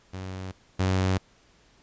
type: tone pair in turn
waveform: sawtooth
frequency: 93.8 / 93.8 Hz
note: F#2 / F#2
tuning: +24 / +24 cents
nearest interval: unison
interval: 0 cents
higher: neither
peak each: -30 / -18 dBFS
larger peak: second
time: 0.13-0.52 / 0.79-1.18 s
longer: neither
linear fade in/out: 10 ms
effects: pink hiss -60 dBFS RMS until 1.82 s + resampled to 16000 Hz